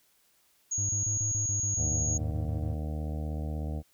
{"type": "tone", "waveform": "sine", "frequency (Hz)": 6645, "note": "G#8", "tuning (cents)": 0, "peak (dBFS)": -28, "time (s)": [0.71, 2.18], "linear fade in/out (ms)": 10}
{"type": "tone bursts", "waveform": "triangle", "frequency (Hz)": 104.4, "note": "G#2", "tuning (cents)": 10, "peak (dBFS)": -29, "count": 14, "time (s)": [0.78, 2.736], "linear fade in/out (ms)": 0, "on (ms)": 110, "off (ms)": 32}
{"type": "harmonic tone", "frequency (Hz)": 76.4, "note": "D#2", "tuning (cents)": -31, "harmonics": [1, 2, 3, 4, 6, 7, 8, 9, 10], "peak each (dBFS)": [-32, -38, -42, -44, -48, -49, -50, -51, -52], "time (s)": [1.76, 3.83], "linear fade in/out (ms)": 50}
{"effects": ["white hiss -67 dBFS RMS until 3.93 s"]}